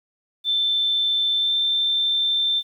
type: tone with pitch glide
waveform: sine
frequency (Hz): 3543 to 3564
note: A7 to A7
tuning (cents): +11 to +22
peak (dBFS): -18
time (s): 0.44-2.63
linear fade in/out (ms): 50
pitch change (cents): +11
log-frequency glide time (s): 1.36-1.53
effects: 9-bit